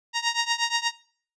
10% pulse tone with tremolo, 934 Hz, A#5, 3 cents sharp, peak -11 dBFS, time 0.13-0.92 s, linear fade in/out 50 ms, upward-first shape triangle, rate 8.4 Hz, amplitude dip 95%, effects noise-tail reverb RT60 0.5 s tail -21 dB re dry + resampled to 22050 Hz

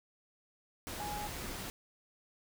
sine tone in noise, 830.6 Hz, G#5, in tune, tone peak -39 dBFS, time 1-1.27 s, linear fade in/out 0 ms, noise pink, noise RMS -42 dBFS, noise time 0.87-1.7 s, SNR 0 dB, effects none

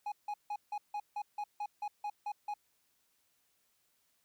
triangle tone bursts, 830.6 Hz, G#5, in tune, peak -33 dBFS, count 12, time 0.06-2.54 s, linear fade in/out 5 ms, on 60 ms, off 160 ms, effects white hiss -75 dBFS RMS until 4.24 s

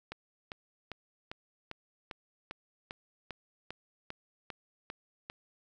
click train, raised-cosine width 0.3 ms, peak -24 dBFS, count 14, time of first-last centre 0.12-5.299 s, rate 2.51 Hz, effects none

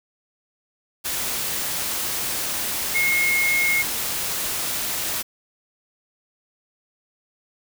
sine tone in noise, 2158 Hz, C#7, 47 cents flat, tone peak -18 dBFS, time 2.94-3.83 s, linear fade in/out 20 ms, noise white, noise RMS -26 dBFS, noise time 1.04-5.23 s, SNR +5 dB, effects none

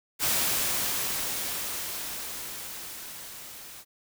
white noise with level ramp, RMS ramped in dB -25 to -45 dBFS, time 0.19-3.85 s, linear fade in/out 50 ms, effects none

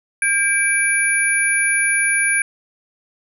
sine tone cluster, 1608 / 2321 / 10400 Hz, G6 / D7 / E9, +44 / -21 / -24 cents, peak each -19 dBFS, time 0.22-2.42 s, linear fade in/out 2 ms, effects none

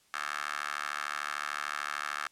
15% pulse tone with high-pass filter, 73.4 Hz, D2, in tune, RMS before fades -36 dBFS, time 0.14-2.27 s, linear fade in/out 0 ms, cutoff 1400 Hz, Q 4.1, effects white hiss -66 dBFS RMS until 2.31 s + low-pass 10000 Hz 12 dB/octave

